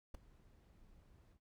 brown noise with ADSR envelope, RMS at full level -42 dBFS, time 0.14-1.4 s, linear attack 9 ms, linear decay 4 ms, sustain -23 dB, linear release 81 ms, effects noise-tail reverb RT60 0.1 s tail -22 dB re dry

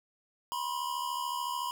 square tone pair together, 975 / 1048.7 Hz, B5 / C6, -23 / +4 cents, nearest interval minor second, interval 127 cents, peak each -35 / -37 dBFS, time 0.52-1.71 s, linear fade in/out 0 ms, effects none

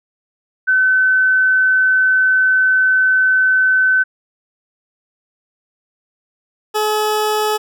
sine / 20% pulse tone pair in turn, 1520 / 426.5 Hz, F#6 / G#4, +46 / +46 cents, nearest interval octave + minor seventh, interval 2200 cents, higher first, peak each -10 dBFS, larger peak neither, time 0.67-4.04 / 6.74-7.58 s, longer first, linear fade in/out 20 ms, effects none

